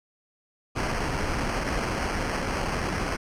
pink noise with sample-and-hold, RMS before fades -28 dBFS, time 0.75-3.17 s, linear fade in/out 20 ms, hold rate 3675 Hz, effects low-pass 8000 Hz 12 dB/octave

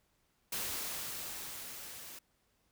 white noise with level ramp, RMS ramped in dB -37 to -49 dBFS, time 0.52-2.19 s, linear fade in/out 5 ms, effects pink hiss -75 dBFS RMS until 2.71 s

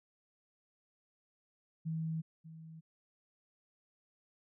sine tone with echo, 160.9 Hz, E3, 42 cents flat, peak -34 dBFS, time 1.85-2.22 s, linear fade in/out 20 ms, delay 590 ms, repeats 1, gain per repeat -14 dB, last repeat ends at 2.81 s, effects none

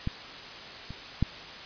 clicks, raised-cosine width 5 ms, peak -16 / -27 / -11 dBFS, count 3, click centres 0.074 / 0.906 / 1.226 s, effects white hiss -42 dBFS RMS until 1.65 s + resampled to 11025 Hz

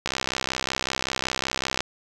click train, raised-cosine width 0.2 ms, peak -7 dBFS, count 115, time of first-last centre 0.06-1.806 s, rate 65.3 Hz, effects none

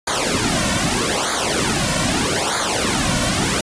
pink noise with flanger, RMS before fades -19 dBFS, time 0.07-3.61 s, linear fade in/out 5 ms, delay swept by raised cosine 0.36 to 2.46 ms, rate 0.8 Hz, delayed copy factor -0.95, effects resampled to 22050 Hz

